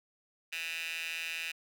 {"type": "tone with high-pass filter", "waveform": "15% pulse", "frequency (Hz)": 164.81, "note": "E3", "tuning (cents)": 0, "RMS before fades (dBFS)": -38, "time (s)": [0.52, 1.52], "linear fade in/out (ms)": 10, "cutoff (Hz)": 2400, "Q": 5.5, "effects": []}